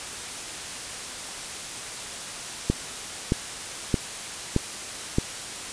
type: click train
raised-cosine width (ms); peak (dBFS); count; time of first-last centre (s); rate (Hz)
3; -7; 5; 2.7-5.184; 1.61
effects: white hiss -35 dBFS RMS until 5.72 s + resampled to 22050 Hz